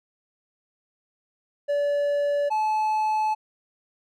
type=tone pair in turn; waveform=triangle; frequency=576 / 863 Hz; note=D5 / A5; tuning=-34 / -34 cents; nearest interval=perfect fifth; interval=700 cents; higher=second; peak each=-19 dBFS; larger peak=neither; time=1.68-2.5 / 2.5-3.35 s; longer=second; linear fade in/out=20 ms; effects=none